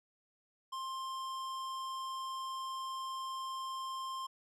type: tone with hard clipping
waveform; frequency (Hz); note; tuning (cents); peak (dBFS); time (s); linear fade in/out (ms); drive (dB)
triangle; 1055; C6; +14; -40; 0.72-4.27; 10; 18
effects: none